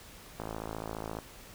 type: click train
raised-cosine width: 1 ms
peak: -23 dBFS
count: 44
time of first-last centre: 0.4-1.188 s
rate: 54.6 Hz
effects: pink hiss -51 dBFS RMS until 1.54 s